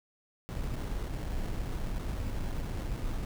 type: noise with sample-and-hold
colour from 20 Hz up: brown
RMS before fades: -34 dBFS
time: 0.49-3.25 s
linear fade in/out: 0 ms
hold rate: 2450 Hz
effects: none